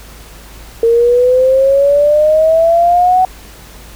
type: exponential sweep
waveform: sine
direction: up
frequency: 456.9 to 750 Hz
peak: -6 dBFS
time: 0.83-3.25 s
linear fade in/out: 2 ms
effects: added 52 Hz sine -35 dBFS peak until 3.95 s + pink hiss -37 dBFS RMS until 3.95 s